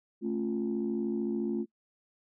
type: chord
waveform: sine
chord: A augmented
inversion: none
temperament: equal with one note detuned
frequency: 220 / 273.7 / 349.2 Hz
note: A3 / C#4 / E#4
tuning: 0 / -22 / 0 cents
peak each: -31 / -35 / -32 dBFS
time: 0.21-1.66 s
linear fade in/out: 50 ms
effects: noise-tail reverb RT60 0.1 s tail -24 dB re dry + tanh soft clip ceiling -22 dBFS